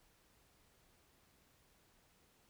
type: silence
effects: pink hiss -71 dBFS RMS until 2.49 s